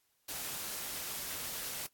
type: noise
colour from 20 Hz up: white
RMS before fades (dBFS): -40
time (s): 0.28-1.87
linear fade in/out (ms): 10
effects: white hiss -75 dBFS RMS until 1.93 s + AAC 64 kbps